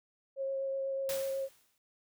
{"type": "tone with vibrato", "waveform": "sine", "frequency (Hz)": 541, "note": "C#5", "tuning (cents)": -42, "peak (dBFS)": -32, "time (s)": [0.36, 1.49], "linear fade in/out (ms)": 50, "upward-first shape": "sine", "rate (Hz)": 8.1, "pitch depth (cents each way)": 10}
{"type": "noise with exponential decay", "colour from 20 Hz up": "white", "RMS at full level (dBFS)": -38, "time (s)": [1.09, 1.78], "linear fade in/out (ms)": 1, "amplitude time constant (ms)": 150}
{"effects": []}